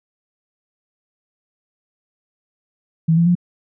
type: tone with pitch steps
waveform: sine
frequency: 162.5 / 169.21 / 176.19 Hz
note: E3 / E3 / F3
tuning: -24 / +46 / +16 cents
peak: -11 dBFS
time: 3.08-3.353 s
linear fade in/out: 10 ms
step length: 91 ms
effects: none